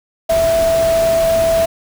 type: tone in noise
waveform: sine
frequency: 659.3 Hz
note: E5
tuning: in tune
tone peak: -11 dBFS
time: 0.29-1.66 s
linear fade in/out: 10 ms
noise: pink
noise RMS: -24 dBFS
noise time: 0.29-1.66 s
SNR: +10 dB
effects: none